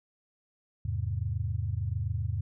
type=chord; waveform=sine; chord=E augmented; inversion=none; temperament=equal; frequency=82.41 / 103.83 / 130.81 Hz; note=E2 / G#2 / B#2; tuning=0 / 0 / 0 cents; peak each=-33 / -31 / -36 dBFS; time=0.85-2.41 s; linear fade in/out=5 ms; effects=none